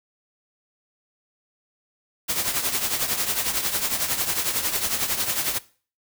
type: noise with tremolo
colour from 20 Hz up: white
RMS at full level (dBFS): -22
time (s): 2.28-5.59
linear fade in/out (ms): 20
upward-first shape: triangle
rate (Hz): 11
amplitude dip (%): 70
effects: noise-tail reverb RT60 0.4 s tail -19 dB re dry